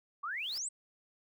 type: exponential sweep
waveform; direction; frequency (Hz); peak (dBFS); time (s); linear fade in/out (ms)
sine; up; 1099 to 8570; -35; 0.23-0.69; 10
type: noise with exponential growth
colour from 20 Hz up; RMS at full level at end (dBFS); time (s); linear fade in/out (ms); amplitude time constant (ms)
white; -48; 0.25-0.58; 1; 70
effects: none